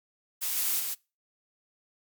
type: noise with echo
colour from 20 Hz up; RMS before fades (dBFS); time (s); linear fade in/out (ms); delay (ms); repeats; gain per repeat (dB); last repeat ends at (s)
blue; -30; 0.41-0.81; 20; 140; 1; -2; 0.95
effects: noise-tail reverb RT60 0.3 s tail -25 dB re dry + MP3 96 kbps